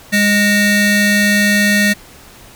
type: ring-modulated tone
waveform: 40% pulse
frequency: 825 Hz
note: G#5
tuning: 12 cents flat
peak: -6 dBFS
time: 0.12-1.94 s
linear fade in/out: 20 ms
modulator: 1030 Hz
effects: pink hiss -40 dBFS RMS until 2.55 s